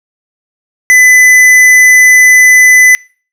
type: tone with tanh clipping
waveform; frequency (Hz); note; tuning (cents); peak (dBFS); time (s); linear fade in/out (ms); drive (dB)
sine; 2006; B6; +26; -3; 0.9-2.95; 0; 14
effects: noise-tail reverb RT60 0.4 s tail -25 dB re dry